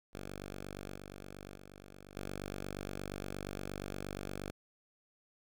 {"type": "tone with level steps", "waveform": "5% pulse", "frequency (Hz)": 48.52, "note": "G1", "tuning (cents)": -17, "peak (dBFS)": [-32, -36, -41, -29], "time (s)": [0.13, 4.51], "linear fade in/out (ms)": 10, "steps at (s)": [0.95, 1.55, 2.15], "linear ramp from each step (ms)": 20, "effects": []}